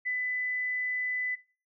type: tone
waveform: sine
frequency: 2000 Hz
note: B6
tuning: 21 cents sharp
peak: -28 dBFS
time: 0.05-1.36 s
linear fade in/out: 20 ms
effects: noise-tail reverb RT60 0.4 s tail -21 dB re dry